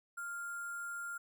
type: tone with sample-and-hold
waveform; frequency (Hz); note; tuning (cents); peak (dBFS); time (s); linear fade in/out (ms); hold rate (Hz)
sine; 1396.9; F6; 0; -39; 0.17-1.18; 10; 8820
effects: none